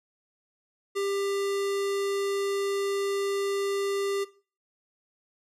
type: tone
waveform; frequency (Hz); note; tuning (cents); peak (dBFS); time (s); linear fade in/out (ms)
square; 397.3; G4; +23; -27; 0.95-4.25; 20
effects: noise-tail reverb RT60 0.4 s tail -19 dB re dry + low-pass 11000 Hz 12 dB/octave